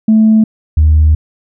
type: tone pair in turn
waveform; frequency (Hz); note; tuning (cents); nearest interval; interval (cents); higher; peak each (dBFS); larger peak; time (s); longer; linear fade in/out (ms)
sine; 218.8 / 77.18; A3 / D#2; -9 / -13; octave + tritone; 1804; first; -3; neither; 0.08-0.44 / 0.77-1.15; second; 5
effects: tanh soft clip ceiling -1 dBFS